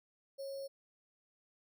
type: tone with sample-and-hold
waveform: sine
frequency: 548 Hz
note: C#5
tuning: 20 cents flat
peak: -40 dBFS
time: 0.38-0.68 s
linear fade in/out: 20 ms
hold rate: 4900 Hz
effects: none